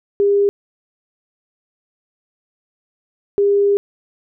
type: tone pair in turn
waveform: sine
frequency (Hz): 403.2 / 403.2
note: G4 / G4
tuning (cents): +49 / +49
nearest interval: unison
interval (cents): 0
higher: neither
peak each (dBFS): -11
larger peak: neither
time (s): 0.2-0.49 / 3.38-3.77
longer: second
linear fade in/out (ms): 0
effects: none